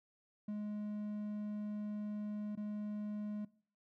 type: tone with dropouts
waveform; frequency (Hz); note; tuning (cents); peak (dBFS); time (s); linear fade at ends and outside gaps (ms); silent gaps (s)
triangle; 209.3; G#3; +14; -36; 0.48-3.45; 5; 2.554-2.573
effects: noise-tail reverb RT60 0.5 s tail -21 dB re dry